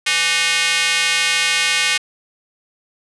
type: tone with high-pass filter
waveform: square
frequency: 166.9 Hz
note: E3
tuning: 22 cents sharp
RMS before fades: -17 dBFS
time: 0.06-1.98 s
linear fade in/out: 10 ms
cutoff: 2300 Hz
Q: 1.8
effects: resampled to 24000 Hz + 7-bit